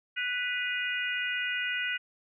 harmonic tone with a mistuned harmonic, 493.9 Hz, B4, in tune, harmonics 3 / 4 / 5 / 6, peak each -33 / -34 / -35 / -36 dBFS, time 0.16-1.98 s, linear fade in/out 20 ms, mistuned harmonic 6, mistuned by -65 cents, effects none

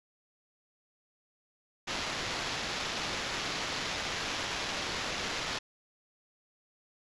white noise with sample-and-hold, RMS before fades -35 dBFS, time 1.87-5.59 s, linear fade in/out 10 ms, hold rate 8820 Hz, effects resampled to 22050 Hz

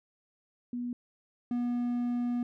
sine / triangle tone pair in turn, 243.3 / 242.3 Hz, B3 / B3, -26 / -33 cents, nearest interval unison, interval 7 cents, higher first, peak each -32 / -26 dBFS, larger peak second, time 0.73-0.93 / 1.51-2.43 s, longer second, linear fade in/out 2 ms, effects none

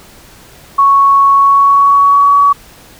sine tone with pitch glide, 1108.7 to 1132.7 Hz, C#6 to C#6, 0 to +37 cents, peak -4 dBFS, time 0.78-2.53 s, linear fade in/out 10 ms, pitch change +37 cents, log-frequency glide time 1.33-2.39 s, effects pink hiss -39 dBFS RMS until 2.99 s

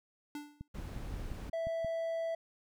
square tone with exponential decay, 293.7 Hz, D4, in tune, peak -38 dBFS, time 0.35-0.68 s, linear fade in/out 2 ms, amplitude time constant 70 ms
click train, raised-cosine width 5 ms, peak -31 dBFS, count 8, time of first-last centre 0.61-1.847 s, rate 5.66 Hz
brown noise, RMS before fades -42 dBFS, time 0.74-1.5 s, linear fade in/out 10 ms
triangle tone, 659.3 Hz, E5, in tune, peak -31 dBFS, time 1.53-2.35 s, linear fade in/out 5 ms
effects none

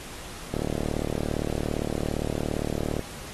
click train, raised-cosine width 2 ms, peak -14 dBFS, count 93, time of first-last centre 0.54-2.993 s, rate 37.5 Hz, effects pink hiss -41 dBFS RMS until 3.33 s + AAC 32 kbps

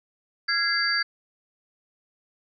sine tone cluster, 1373 / 1653 / 2073 / 4650 Hz, F6 / G#6 / C7 / D8, -30 / -9 / -17 / -18 cents, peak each -31 / -25 / -31 / -25 dBFS, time 0.48-1.03 s, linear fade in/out 10 ms, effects none

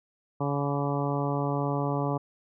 harmonic tone with a mistuned harmonic, 141.9 Hz, C#3, 41 cents sharp, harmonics 1 / 2 / 3 / 4 / 5 / 6 / 7 / 8, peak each -29 / -32 / -34 / -35 / -36 / -37 / -37 / -38 dBFS, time 0.4-2.18 s, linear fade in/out 10 ms, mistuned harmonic 8, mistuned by +31 cents, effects none

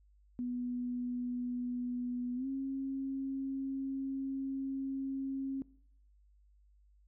sine tone with pitch glide, 246.2 to 270 Hz, B3 to C#4, -5 to -45 cents, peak -34 dBFS, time 0.39-5.62 s, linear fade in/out 0 ms, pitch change +160 cents, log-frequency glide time 2.35-2.47 s, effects noise-tail reverb RT60 0.6 s tail -21 dB re dry + added 50 Hz sine -62 dBFS peak until 7.07 s

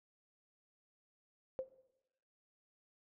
sine tone with exponential decay, 523.3 Hz, C5, in tune, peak -32 dBFS, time 1.59-1.69 s, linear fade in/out 0 ms, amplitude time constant 21 ms, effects noise-tail reverb RT60 0.9 s tail -17 dB re dry

